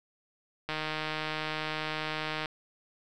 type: click train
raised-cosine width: 0.3 ms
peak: -17 dBFS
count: 275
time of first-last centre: 0.69-2.458 s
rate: 155 Hz
effects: none